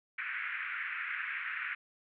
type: band-pass noise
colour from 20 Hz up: pink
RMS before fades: -38 dBFS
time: 0.18-1.75 s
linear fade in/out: 5 ms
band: 1400 to 2400 Hz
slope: 48 dB/octave
effects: none